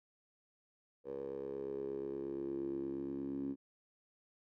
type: tone with band-pass filter sweep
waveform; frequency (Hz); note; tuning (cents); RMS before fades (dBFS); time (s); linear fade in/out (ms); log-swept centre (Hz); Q
10% pulse; 68.5; C#2; -20; -41; 1.04-3.56; 50; 490 to 280; 6.9
effects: none